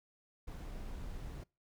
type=noise; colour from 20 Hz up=brown; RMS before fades=-44 dBFS; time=0.47-1.44 s; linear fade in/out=10 ms; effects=noise-tail reverb RT60 0.3 s tail -25 dB re dry